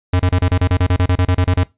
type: tone bursts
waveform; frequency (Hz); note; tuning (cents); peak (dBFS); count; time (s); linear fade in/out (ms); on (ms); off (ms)
square; 90.4; F#2; -40; -12; 16; 0.13-1.635; 5; 65; 31
effects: noise-tail reverb RT60 0.2 s tail -20 dB re dry + resampled to 8000 Hz